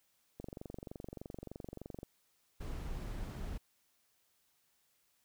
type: click train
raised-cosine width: 2 ms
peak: -31 dBFS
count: 39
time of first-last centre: 0.4-2.031 s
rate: 23.3 Hz
type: noise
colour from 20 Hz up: brown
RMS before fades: -41 dBFS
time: 2.6-3.58 s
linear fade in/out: 10 ms
effects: white hiss -75 dBFS RMS until 5.24 s